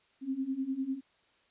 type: beating tone pair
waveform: sine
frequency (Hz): 260.4 / 270.4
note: C4 / C#4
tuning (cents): -8 / -43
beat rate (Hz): 10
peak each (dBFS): -36 / -33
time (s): 0.21-1.01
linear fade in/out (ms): 50
effects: white hiss -68 dBFS RMS until 1.5 s + resampled to 8000 Hz